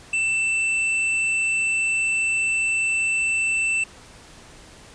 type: tone with hard clipping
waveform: sine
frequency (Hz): 2665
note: E7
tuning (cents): +18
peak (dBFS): -21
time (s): 0.13-3.84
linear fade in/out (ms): 5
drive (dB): 7
effects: pink hiss -46 dBFS RMS until 4.94 s + resampled to 22050 Hz